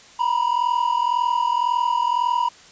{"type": "tone pair together", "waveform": "triangle", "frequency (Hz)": [945.9, 987.8], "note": ["A#5", "B5"], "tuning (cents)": [25, 0], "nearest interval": "minor second", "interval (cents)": 75, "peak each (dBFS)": -19, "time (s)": [0.19, 2.49], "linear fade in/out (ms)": 10, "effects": ["white hiss -47 dBFS RMS until 2.71 s", "resampled to 16000 Hz"]}